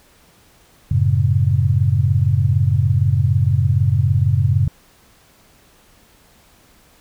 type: chord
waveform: sine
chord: F# minor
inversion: none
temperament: equal with one note detuned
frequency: 92.5 / 110 / 136.53 Hz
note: F#2 / A2 / C#3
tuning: 0 / 0 / -26 cents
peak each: -17 dBFS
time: 0.91-4.68 s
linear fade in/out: 5 ms
effects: pink hiss -52 dBFS RMS until 7 s